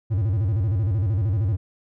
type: tone with vibrato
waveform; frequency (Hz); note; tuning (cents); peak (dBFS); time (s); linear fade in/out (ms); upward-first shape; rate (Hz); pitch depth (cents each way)
triangle; 101; G#2; -48; -17; 0.1-1.57; 20; square; 13; 180
effects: none